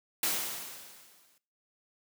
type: noise with exponential decay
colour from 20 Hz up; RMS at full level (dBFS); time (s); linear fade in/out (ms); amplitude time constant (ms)
white; -28; 0.23-1.38; 2; 250
effects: noise-tail reverb RT60 0.4 s tail -20 dB re dry + high-pass 150 Hz 12 dB/octave